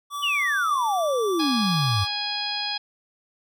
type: tone with pitch glide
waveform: square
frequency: 1153 to 1162.4 Hz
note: D6 to D6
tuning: -32 to -18 cents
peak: -29 dBFS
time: 0.1-2.08 s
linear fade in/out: 50 ms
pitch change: +14 cents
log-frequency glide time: 0.41-0.49 s
type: exponential sweep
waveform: sine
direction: down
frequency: 3061 to 92.5 Hz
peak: -21 dBFS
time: 0.22-2.05 s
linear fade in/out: 20 ms
type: harmonic tone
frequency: 828 Hz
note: G#5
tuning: 5 cents flat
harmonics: 1 / 2 / 3 / 4 / 5 / 6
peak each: -33 / -37 / -35 / -31 / -32 / -31 dBFS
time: 1.39-2.78 s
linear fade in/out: 10 ms
effects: none